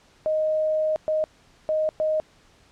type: tone bursts at uneven times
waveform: sine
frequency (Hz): 622.3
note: D#5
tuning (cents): 0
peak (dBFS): -20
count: 4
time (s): 0.26-0.96 / 1.08-1.24 / 1.69-1.89 / 2-2.2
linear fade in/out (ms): 0
effects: pink hiss -57 dBFS RMS until 2.71 s + low-pass 7000 Hz 12 dB/octave